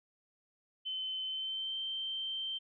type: tone with pitch glide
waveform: sine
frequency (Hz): 3061 to 3125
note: G7 to G7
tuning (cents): -42 to -6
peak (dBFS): -35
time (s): 0.85-2.59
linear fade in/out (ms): 20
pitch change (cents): +36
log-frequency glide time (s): 1.25-1.77
effects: none